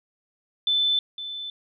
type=tone with echo; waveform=sine; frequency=3520 Hz; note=A7; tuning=in tune; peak=-19 dBFS; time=0.67-0.99 s; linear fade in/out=2 ms; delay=510 ms; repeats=1; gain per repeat=-12 dB; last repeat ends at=1.5 s; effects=none